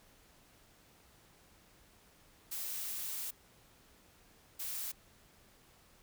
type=noise bursts at uneven times; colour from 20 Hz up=blue; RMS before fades=-40 dBFS; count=2; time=2.51-3.31 / 4.59-4.92 s; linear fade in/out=10 ms; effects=pink hiss -64 dBFS RMS until 6.02 s